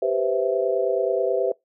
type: chord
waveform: sine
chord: C major seventh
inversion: second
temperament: equal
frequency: 392 / 493.9 / 523.3 / 659.3 Hz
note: G4 / B4 / C5 / E5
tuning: 0 / 0 / 0 / 0 cents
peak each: -25 dBFS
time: 0.02-1.52 s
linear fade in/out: 5 ms
effects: noise-tail reverb RT60 0.2 s tail -25 dB re dry